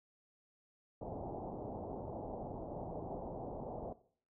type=low-pass noise; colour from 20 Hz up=white; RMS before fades=-44 dBFS; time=1.01-3.93 s; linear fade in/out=5 ms; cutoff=820 Hz; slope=48 dB/octave; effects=noise-tail reverb RT60 0.5 s tail -17 dB re dry